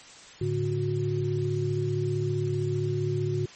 sine tone cluster, 108.2 / 143.5 / 364.5 Hz, A2 / D3 / F#4, -29 / -40 / -26 cents, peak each -29 dBFS, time 0.41-3.46 s, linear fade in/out 5 ms, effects white hiss -48 dBFS RMS until 3.55 s + MP3 32 kbps

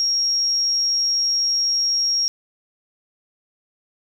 sine tone, 5588 Hz, F8, in tune, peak -17 dBFS, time 0-2.28 s, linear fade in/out 0 ms, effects 8-bit

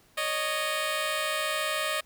10% pulse tone pair together, 558.3 / 618 Hz, C#5 / D#5, +12 / -12 cents, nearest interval major second, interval 176 cents, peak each -25 / -20 dBFS, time 0.17-2.01 s, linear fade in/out 10 ms, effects pink hiss -61 dBFS RMS until 2.05 s

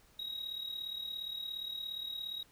triangle tone with amplitude modulation, 3809 Hz, A#7, 37 cents sharp, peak -34 dBFS, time 0.19-2.43 s, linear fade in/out 5 ms, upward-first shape sine, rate 37.2 Hz, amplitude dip 65%, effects pink hiss -65 dBFS RMS until 2.51 s

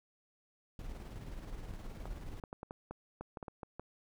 brown noise with tremolo, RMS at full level -43 dBFS, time 0.79-2.4 s, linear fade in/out 2 ms, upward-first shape square, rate 19 Hz, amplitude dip 35%
clicks, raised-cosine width 1 ms, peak -29 dBFS, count 12, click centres 2.056 / 2.438 / 2.529 / 2.631 / 2.709 / 2.91 / 3.21 / 3.372 / 3.428 / 3.482 / 3.632 / 3.796 s
effects none

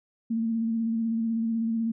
sine tone with vibrato, 226.8 Hz, A#3, 47 cents flat, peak -24 dBFS, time 0.3-1.92 s, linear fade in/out 10 ms, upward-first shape square, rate 16 Hz, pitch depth 22 cents each way, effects none

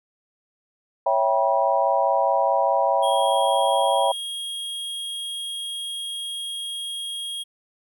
sine chord, C# half-diminished seventh, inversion none, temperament equal with one note detuned, 554.4 / 659.3 / 784 / 967.4 Hz, C#5 / E5 / G5 / B5, 0 / 0 / 0 / -36 cents, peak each -23 dBFS, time 1.06-4.12 s, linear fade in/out 5 ms
square tone, 3266 Hz, G#7, 30 cents flat, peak -29 dBFS, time 3.02-7.44 s, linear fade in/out 20 ms
effects none

